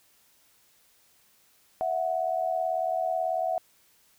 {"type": "tone pair together", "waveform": "sine", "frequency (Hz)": [657, 735.2], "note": ["E5", "F#5"], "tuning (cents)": [-6, -11], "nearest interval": "major second", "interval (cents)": 195, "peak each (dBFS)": -28, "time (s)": [1.81, 3.58], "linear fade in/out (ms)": 0, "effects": ["white hiss -63 dBFS RMS until 4.18 s"]}